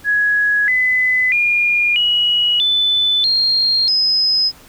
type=tone with pitch steps; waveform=sine; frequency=1673 / 2013 / 2421 / 2913 / 3504 / 4216 / 5072 Hz; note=G#6 / B6 / D#7 / F#7 / A7 / C8 / D#8; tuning=+12 / +33 / -48 / -28 / -8 / +12 / +32 cents; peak=-12 dBFS; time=0.04-4.52 s; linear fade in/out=50 ms; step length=640 ms; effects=pink hiss -44 dBFS RMS until 4.68 s